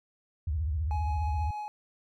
sine tone with vibrato, 76.6 Hz, D#2, 27 cents flat, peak -27 dBFS, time 0.47-1.51 s, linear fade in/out 5 ms, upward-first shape sine, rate 15 Hz, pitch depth 220 cents each way
triangle tone with tremolo, 841 Hz, G#5, 22 cents sharp, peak -31 dBFS, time 0.91-1.68 s, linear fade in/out 0 ms, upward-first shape triangle, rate 6.3 Hz, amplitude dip 25%
effects none

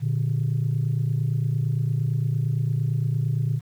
sine tone pair together, 118.06 / 146.83 Hz, A#2 / D3, +22 / 0 cents, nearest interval major third, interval 378 cents, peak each -22 / -23 dBFS, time 0-3.61 s, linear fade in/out 50 ms, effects tanh soft clip ceiling -16 dBFS + 9-bit

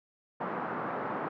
white band-pass noise, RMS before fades -35 dBFS, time 0.4-1.29 s, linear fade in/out 10 ms, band 150 to 1300 Hz, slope 24 dB/octave, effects none

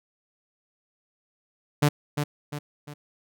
sawtooth tone with echo, 146.83 Hz, D3, in tune, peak -13 dBFS, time 1.82-1.89 s, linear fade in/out 10 ms, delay 350 ms, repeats 3, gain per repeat -7 dB, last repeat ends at 2.94 s, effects none

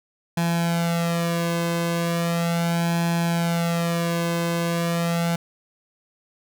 sawtooth tone with flanger, 169.3 Hz, E3, 46 cents sharp, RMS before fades -23 dBFS, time 0.37-5.36 s, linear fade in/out 5 ms, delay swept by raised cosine 1.2 to 1.91 ms, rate 0.37 Hz, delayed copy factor +0.95, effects none

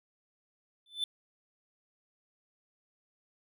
triangle tone with exponential growth, 3520 Hz, A7, in tune, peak -25 dBFS, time 0.86-1.04 s, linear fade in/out 2 ms, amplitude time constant 38 ms, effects none

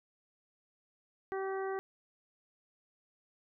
harmonic tone, 385.3 Hz, G4, 30 cents flat, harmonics 1 / 2 / 3 / 4 / 5, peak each -35 / -41 / -45 / -47 / -49 dBFS, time 1.32-1.79 s, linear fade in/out 0 ms, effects none

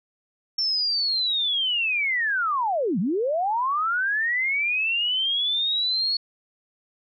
sine linear two-way sweep, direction down then up, 5430 to 160 to 4387 Hz, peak -21 dBFS, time 0.58-6.17 s, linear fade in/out 5 ms, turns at 2.99 s, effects none

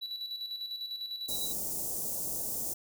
triangle tone with tremolo, 3941 Hz, B7, 4 cents flat, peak -33 dBFS, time 0.01-1.53 s, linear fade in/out 20 ms, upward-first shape square, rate 10 Hz, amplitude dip 50%
white band-stop noise, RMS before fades -35 dBFS, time 1.28-2.74 s, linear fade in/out 10 ms, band 700 to 6400 Hz, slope 24 dB/octave
effects none

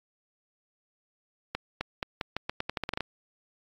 accelerating click train, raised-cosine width 0.3 ms, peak -14 dBFS, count 14, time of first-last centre 1.55-3.007 s, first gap 260 ms, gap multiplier 0.84, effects AAC 64 kbps

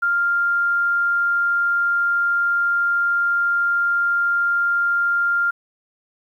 sine tone, 1396.9 Hz, F6, in tune, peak -16 dBFS, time 0.02-5.51 s, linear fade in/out 10 ms, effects 9-bit

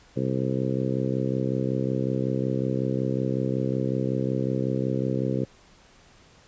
harmonic tone, 65.41 Hz, C2, in tune, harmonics 2 / 3 / 4 / 5 / 6 / 7 / 8, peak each -28 / -30 / -31 / -32 / -33 / -33 / -34 dBFS, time 0.16-5.45 s, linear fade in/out 10 ms, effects pink hiss -55 dBFS RMS until 6.47 s + resampled to 16000 Hz

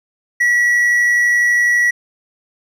triangle tone with amplitude modulation, 1934 Hz, B6, 37 cents flat, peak -8 dBFS, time 0.4-1.91 s, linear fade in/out 10 ms, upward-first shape sine, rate 112 Hz, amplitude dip 25%, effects none

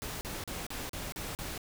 pink noise bursts, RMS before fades -39 dBFS, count 7, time 0.02-1.578 s, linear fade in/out 0 ms, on 190 ms, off 38 ms, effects none

